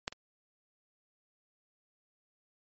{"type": "clicks", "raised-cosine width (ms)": 0.2, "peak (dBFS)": [-14, -27], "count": 2, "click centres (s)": [0.079, 0.125], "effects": ["MP3 32 kbps"]}